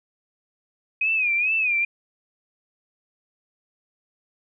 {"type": "tone with vibrato", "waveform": "sine", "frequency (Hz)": 2497, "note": "D#7", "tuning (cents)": 6, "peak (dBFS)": -19, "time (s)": [1.01, 1.85], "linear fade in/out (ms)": 5, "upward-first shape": "sine", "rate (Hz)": 2.3, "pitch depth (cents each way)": 110, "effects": []}